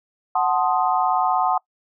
sine chord, F# diminished seventh, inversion none, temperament equal with one note detuned, 740 / 876.4 / 1046.5 / 1244.5 Hz, F#5 / A5 / C6 / Eb6, 0 / -7 / 0 / 0 cents, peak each -20 / -23 / -24 / -25 dBFS, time 0.35-1.58 s, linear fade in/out 5 ms, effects noise-tail reverb RT60 0.1 s tail -24 dB re dry

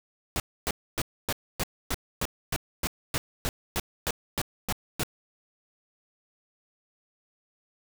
pink noise bursts, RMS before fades -28 dBFS, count 16, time 0.36-5.034 s, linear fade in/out 0 ms, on 39 ms, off 270 ms, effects none

